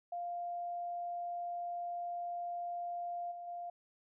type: tone with level steps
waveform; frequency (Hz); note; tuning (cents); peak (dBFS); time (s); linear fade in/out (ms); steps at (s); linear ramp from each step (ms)
sine; 698.5; F5; 0; -37 / -43 / -40; 0.12-3.7; 5; 3.31 / 3.47; 10
effects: none